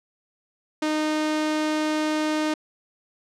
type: tone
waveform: sawtooth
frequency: 307.7 Hz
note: D#4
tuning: 19 cents flat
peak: -18 dBFS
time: 0.82-2.54 s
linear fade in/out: 5 ms
effects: low-pass 7000 Hz 12 dB/octave